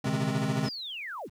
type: chord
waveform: square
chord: Ab major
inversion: second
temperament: equal with one note detuned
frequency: 155.56 / 207.7 / 263.7 Hz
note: Eb3 / Ab3 / C4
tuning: 0 / 0 / +14 cents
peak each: -34 / -33 / -34 dBFS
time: 0.04-0.69 s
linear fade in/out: 5 ms
type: tone with tremolo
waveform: square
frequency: 133.1 Hz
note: C3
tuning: 30 cents sharp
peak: -27 dBFS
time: 0.06-0.67 s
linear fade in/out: 5 ms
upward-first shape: sine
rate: 14 Hz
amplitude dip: 95%
type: linear sweep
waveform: sine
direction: down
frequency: 5470 to 36.14 Hz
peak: -35 dBFS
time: 0.63-1.3 s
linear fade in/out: 50 ms
effects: low-pass 9000 Hz 12 dB/octave + 10-bit